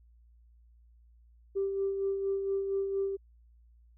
sine tone with tremolo, 392 Hz, G4, in tune, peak -26 dBFS, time 1.55-3.17 s, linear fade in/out 20 ms, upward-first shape sine, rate 4.3 Hz, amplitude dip 45%, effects tanh soft clip ceiling -22 dBFS + added 58 Hz sine -57 dBFS peak until 3.97 s

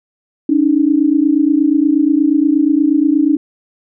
sine tone pair together, 282.1 / 310.5 Hz, C#4 / D#4, +30 / -3 cents, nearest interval major second, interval 167 cents, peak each -12 dBFS, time 0.49-3.37 s, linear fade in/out 5 ms, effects none

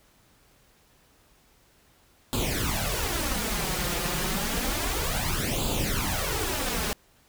pink noise with flanger, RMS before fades -28 dBFS, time 2.33-6.93 s, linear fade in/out 0 ms, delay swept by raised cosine 0.26 to 5.76 ms, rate 0.3 Hz, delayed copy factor +0.75, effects pink hiss -61 dBFS RMS until 7.28 s

